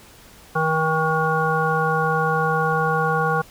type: harmonic tone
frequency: 159 Hz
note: D#3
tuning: 38 cents sharp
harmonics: 1 / 3 / 5 / 7 / 9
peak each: -24 / -24 / -24 / -24 / -24 dBFS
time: 0.55-3.42 s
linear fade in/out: 10 ms
effects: pink hiss -47 dBFS RMS until 3.5 s